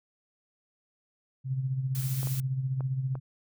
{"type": "tone with tremolo", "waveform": "sine", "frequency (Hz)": 131.8, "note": "C3", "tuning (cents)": 13, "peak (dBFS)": -25, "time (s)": [1.44, 3.2], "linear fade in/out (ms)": 50, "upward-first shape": "sine", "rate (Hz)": 15, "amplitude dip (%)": 55}
{"type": "noise", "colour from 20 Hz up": "blue", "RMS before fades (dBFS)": -39, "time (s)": [1.95, 2.4], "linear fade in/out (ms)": 0}
{"type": "clicks", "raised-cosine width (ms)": 1, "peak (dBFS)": -27, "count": 4, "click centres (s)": [2.231, 2.272, 2.807, 3.154]}
{"effects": []}